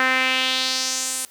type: tone with band-pass filter sweep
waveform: sawtooth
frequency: 259.2 Hz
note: C4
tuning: 16 cents flat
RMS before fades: -22 dBFS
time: 0-1.25 s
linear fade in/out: 0 ms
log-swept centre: 1700 to 9600 Hz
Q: 2.5
effects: white hiss -51 dBFS RMS until 1.3 s + high-pass 80 Hz 12 dB/octave